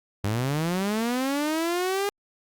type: linear sweep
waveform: sawtooth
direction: up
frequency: 96.2 to 408.4 Hz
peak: -20 dBFS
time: 0.24-2.09 s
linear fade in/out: 0 ms
effects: Opus 48 kbps